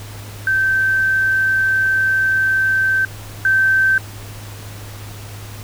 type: tone pair in turn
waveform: sine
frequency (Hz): 1552 / 1552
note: G6 / G6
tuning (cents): -18 / -18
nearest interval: unison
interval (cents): 0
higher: neither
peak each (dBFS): -13 / -11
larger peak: second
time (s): 0.47-3.05 / 3.45-3.98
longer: first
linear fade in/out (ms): 2
effects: added 103 Hz sine -32 dBFS peak until 5.63 s + pink hiss -37 dBFS RMS until 5.63 s